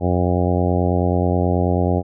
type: harmonic tone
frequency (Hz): 89.3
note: F2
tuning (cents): +39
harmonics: 1 / 2 / 3 / 4 / 5 / 6 / 7 / 8 / 9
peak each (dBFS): -19 / -22 / -24 / -25 / -26 / -27 / -27 / -28 / -29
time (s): 0-2.03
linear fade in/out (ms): 50
effects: none